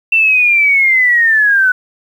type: linear sweep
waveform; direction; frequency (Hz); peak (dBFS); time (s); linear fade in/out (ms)
sine; down; 2695 to 1480; -7; 0.12-1.72; 5
effects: 7-bit